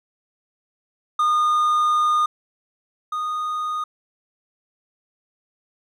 triangle tone pair in turn, 1222 / 1234.8 Hz, D#6 / D#6, -32 / -14 cents, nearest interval unison, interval 18 cents, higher second, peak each -14 / -21 dBFS, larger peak first, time 1.19-2.26 / 3.12-3.84 s, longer first, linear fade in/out 5 ms, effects none

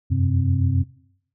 sine tone cluster, 86.1 / 93.4 / 130 / 262.2 Hz, F2 / F#2 / C3 / C4, -24 / +17 / -11 / +4 cents, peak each -27 / -19 / -22 / -28 dBFS, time 0.1-0.84 s, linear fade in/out 20 ms, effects noise-tail reverb RT60 0.7 s tail -20 dB re dry

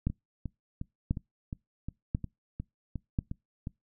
two click trains, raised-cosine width 5 ms, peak -23 / -15 dBFS, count 11 / 4, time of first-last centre 0.1-3.671 / 0.07-3.189 s, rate 2.8 / 0.962 Hz, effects noise-tail reverb RT60 0.2 s tail -25 dB re dry

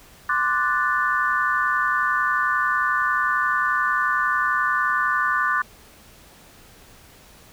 sine chord, D dominant seventh, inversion third, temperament equal with one note detuned, 1043.5 / 1174.7 / 1480 / 1760 Hz, C6 / D6 / F#6 / A6, -5 / 0 / 0 / 0 cents, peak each -27 / -23 / -23 / -25 dBFS, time 0.29-5.62 s, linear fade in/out 5 ms, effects pink hiss -49 dBFS RMS until 7.52 s

